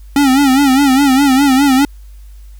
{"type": "tone with vibrato", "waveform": "square", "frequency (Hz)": 272.1, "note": "C#4", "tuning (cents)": -32, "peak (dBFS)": -8, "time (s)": [0.16, 1.85], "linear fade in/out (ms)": 2, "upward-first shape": "sine", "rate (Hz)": 4.9, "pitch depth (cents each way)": 100, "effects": ["added 50 Hz sine -32 dBFS peak until 2.59 s", "white hiss -53 dBFS RMS until 2.59 s"]}